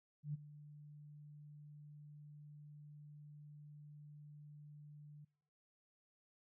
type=tone with ADSR envelope; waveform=sine; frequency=148 Hz; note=D3; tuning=14 cents sharp; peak=-37 dBFS; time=0.23-5.25 s; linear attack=110 ms; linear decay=20 ms; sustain=-17 dB; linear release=9 ms; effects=noise-tail reverb RT60 0.9 s tail -26 dB re dry